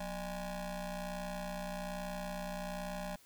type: ring-modulated tone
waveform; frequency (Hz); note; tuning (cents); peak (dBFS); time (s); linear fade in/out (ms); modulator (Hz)
25% pulse; 211.3; G#3; +30; -32; 0-3.16; 5; 392
effects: white hiss -63 dBFS RMS until 3.25 s